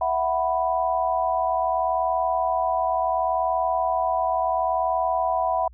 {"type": "chord", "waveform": "sine", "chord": "E suspended second", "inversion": "none", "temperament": "equal", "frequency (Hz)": [659.3, 740, 987.8], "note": ["E5", "F#5", "B5"], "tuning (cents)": [0, 0, 0], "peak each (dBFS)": [-25, -24, -25], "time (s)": [0.01, 5.68], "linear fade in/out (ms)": 5, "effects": ["added 60 Hz sine -45 dBFS peak until 5.73 s"]}